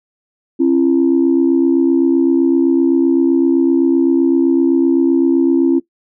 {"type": "tone pair together", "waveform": "sine", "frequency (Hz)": [270, 337.8], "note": ["C#4", "E4"], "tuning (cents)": [-45, 42], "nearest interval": "major third", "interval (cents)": 387, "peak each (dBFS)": -11, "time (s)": [0.59, 5.8], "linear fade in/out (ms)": 20, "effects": ["noise-tail reverb RT60 0.1 s tail -17 dB re dry", "tanh soft clip ceiling -3 dBFS"]}